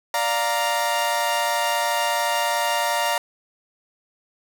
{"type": "chord", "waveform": "sawtooth", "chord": "Bb major", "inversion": "first", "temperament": "equal", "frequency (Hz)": [587.3, 698.5, 932.3], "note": ["D5", "F5", "Bb5"], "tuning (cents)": [0, 0, 0], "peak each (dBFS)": [-23, -22, -19], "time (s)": [0.14, 3.18], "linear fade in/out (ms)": 2, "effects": []}